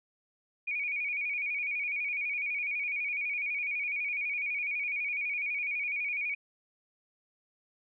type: tone with vibrato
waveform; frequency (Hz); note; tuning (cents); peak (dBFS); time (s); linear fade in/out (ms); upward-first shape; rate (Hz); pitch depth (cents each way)
sine; 2349; D7; 0; -30; 0.67-6.35; 10; square; 12; 66
effects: none